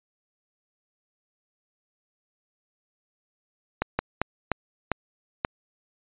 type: slowing click train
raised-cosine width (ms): 0.5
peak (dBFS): -8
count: 6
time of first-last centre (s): 3.82-5.449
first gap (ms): 170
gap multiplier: 1.33
effects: resampled to 8000 Hz